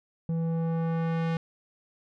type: tone with low-pass filter sweep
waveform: square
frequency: 164.6 Hz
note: E3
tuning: 2 cents flat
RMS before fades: -28 dBFS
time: 0.29-1.37 s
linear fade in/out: 2 ms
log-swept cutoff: 370 to 3200 Hz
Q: 0.74
effects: none